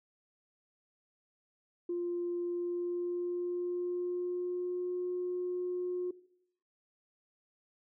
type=tone with pitch glide; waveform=sine; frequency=349.2 to 359.6 Hz; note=F4 to F#4; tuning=0 to -49 cents; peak=-31 dBFS; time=1.89-6.11 s; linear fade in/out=5 ms; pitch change=+51 cents; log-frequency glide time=2.44-4.98 s; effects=noise-tail reverb RT60 0.7 s tail -19 dB re dry + tanh soft clip ceiling -27 dBFS